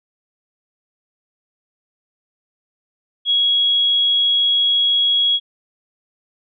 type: tone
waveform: sine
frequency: 3322 Hz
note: G#7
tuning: in tune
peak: -13 dBFS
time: 3.25-5.4 s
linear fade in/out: 50 ms
effects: none